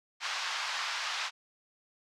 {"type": "band-pass noise", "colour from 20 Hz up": "pink", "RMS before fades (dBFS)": -35, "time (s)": [0.2, 1.31], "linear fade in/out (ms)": 50, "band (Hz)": [930, 5600], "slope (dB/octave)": 24, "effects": []}